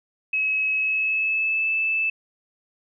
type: tone with pitch glide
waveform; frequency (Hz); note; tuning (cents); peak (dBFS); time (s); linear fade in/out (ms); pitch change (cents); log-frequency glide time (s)
sine; 2567 to 2629; E7 to E7; -47 to -5; -20; 0.33-2.1; 5; +42; 0.75-1.69
effects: none